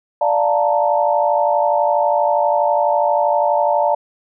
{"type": "chord", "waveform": "sine", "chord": "Bb major seventh", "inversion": "first", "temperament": "equal", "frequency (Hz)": [587.3, 698.5, 880, 932.3], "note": ["D5", "F5", "A5", "Bb5"], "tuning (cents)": [0, 0, 0, 0], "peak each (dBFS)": [-17, -19, -18, -22], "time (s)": [0.21, 3.95], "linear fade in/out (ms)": 5, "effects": []}